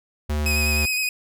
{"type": "tone", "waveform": "square", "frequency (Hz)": 74.8, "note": "D2", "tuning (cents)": 32, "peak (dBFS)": -22, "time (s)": [0.29, 0.86], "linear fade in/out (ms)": 10}
{"type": "tone with vibrato", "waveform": "sawtooth", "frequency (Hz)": 2512, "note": "D#7", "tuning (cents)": 16, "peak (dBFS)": -18, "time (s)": [0.46, 1.09], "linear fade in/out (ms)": 2, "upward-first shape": "square", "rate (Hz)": 9.7, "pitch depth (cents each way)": 21}
{"effects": []}